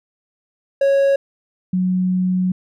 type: tone pair in turn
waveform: triangle / sine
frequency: 552 / 183.76 Hz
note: C#5 / F#3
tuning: -7 / -12 cents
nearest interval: octave + perfect fifth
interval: 1905 cents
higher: first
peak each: -10 / -15 dBFS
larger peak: first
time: 0.81-1.16 / 1.73-2.52 s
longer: second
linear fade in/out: 5 ms
effects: none